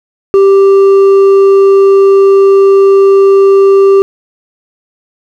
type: tone with hard clipping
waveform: sine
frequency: 392 Hz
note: G4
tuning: in tune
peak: -3 dBFS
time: 0.34-4.02 s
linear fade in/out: 0 ms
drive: 4 dB
effects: none